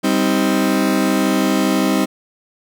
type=chord; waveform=35% pulse; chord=C minor; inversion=second; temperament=just; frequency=196.22 / 261.6 / 314 Hz; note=G3 / C4 / Eb4; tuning=+2 / 0 / +16 cents; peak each=-17 dBFS; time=0.03-2.06 s; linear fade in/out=20 ms; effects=none